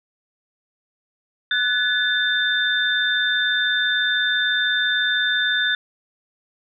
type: tone cluster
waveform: sine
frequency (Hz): 1488 / 1714 / 3584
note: F#6 / A6 / A7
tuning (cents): +9 / -46 / +31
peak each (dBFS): -22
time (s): 1.51-5.75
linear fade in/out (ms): 2
effects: none